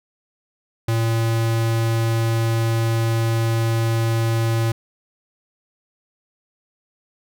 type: tone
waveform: square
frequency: 114 Hz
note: A#2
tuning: 38 cents flat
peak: -18 dBFS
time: 0.88-4.72 s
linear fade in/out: 5 ms
effects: none